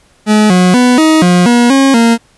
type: tone with pitch steps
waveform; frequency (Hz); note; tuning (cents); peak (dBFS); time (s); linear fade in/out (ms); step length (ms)
40% pulse; 212.9 / 181.5 / 247.9 / 315.4 / 178.2 / 240 / 271.4 / 231.4; G#3 / F#3 / B3 / D#4 / F3 / B3 / C#4 / A#3; +43 / -33 / +7 / +24 / +35 / -49 / -36 / -13; -4; 0.26-2.18; 50; 240
effects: pink hiss -49 dBFS RMS until 2.37 s + resampled to 24000 Hz